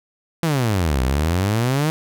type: exponential two-way sweep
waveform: sawtooth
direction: down then up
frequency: 172.4 to 61.74 to 160.7 Hz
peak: -13 dBFS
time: 0.43-1.9 s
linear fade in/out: 0 ms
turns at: 1.02 s
effects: none